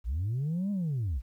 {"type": "linear two-way sweep", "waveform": "sine", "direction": "up then down", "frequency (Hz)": [50.4, 207.7, 50.4], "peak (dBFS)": -26, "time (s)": [0.04, 1.22], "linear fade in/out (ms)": 50, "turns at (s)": 0.71, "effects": ["tanh soft clip ceiling -26 dBFS", "11-bit"]}